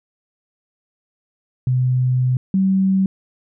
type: tone pair in turn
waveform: sine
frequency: 127.1 / 191.46 Hz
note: C3 / G3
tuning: -50 / -41 cents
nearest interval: perfect fifth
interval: 709 cents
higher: second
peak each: -14 / -13 dBFS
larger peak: second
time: 1.67-2.37 / 2.54-3.06 s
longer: first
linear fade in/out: 2 ms
effects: none